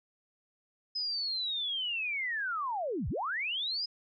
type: linear two-way sweep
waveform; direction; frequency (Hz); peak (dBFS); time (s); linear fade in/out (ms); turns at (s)
sine; down then up; 5090 to 49.58 to 5090; -31; 0.95-3.86; 10; 3.09
effects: none